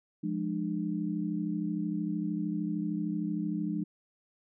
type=chord; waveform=sine; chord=D diminished; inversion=first; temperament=equal with one note detuned; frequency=174.61 / 207.7 / 301.1 Hz; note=F3 / Ab3 / D4; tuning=0 / 0 / +43 cents; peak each=-34 dBFS; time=0.23-3.84 s; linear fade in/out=10 ms; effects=none